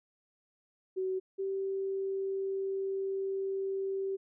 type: tone pair in turn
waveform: sine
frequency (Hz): 375.9 / 387.8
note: F#4 / G4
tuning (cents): +27 / -19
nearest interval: minor second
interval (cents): 54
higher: second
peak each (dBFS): -30 / -31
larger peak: first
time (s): 0.96-1.2 / 1.38-4.17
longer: second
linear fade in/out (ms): 20
effects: none